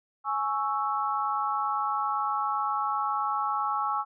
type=chord; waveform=sine; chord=C# minor; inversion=second; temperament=equal with one note detuned; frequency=836.4 / 1108.7 / 1318.5 Hz; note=G#5 / C#6 / E6; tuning=+12 / 0 / 0 cents; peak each=-30 dBFS; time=0.24-4.05 s; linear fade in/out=50 ms; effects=none